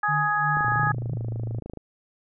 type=harmonic tone; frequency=417.4 Hz; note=G#4; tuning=9 cents sharp; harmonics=2 / 3 / 4; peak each=-26 / -25 / -25 dBFS; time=0.03-0.92 s; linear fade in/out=5 ms
type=tone with tremolo; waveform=sine; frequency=150 Hz; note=D3; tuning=37 cents sharp; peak=-26 dBFS; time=0.08-1.16 s; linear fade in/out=10 ms; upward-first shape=sine; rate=2.9 Hz; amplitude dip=90%
type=click train; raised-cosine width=2 ms; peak=-23 dBFS; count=33; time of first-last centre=0.57-1.773 s; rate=26.6 Hz
type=tone with pitch glide; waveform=sine; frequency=120 to 113.46 Hz; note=B2 to A#2; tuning=-49 to -46 cents; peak=-27 dBFS; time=0.64-1.6 s; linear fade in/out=10 ms; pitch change=-97 cents; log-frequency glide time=0.94-1.28 s
effects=none